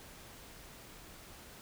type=silence; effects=pink hiss -53 dBFS RMS until 1.61 s